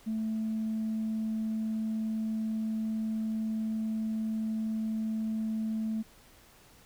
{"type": "tone", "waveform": "sine", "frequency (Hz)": 220, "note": "A3", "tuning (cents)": 0, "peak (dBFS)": -28, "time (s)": [0.06, 6.03], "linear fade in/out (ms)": 20, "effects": ["tanh soft clip ceiling -26 dBFS", "pink hiss -58 dBFS RMS until 6.85 s"]}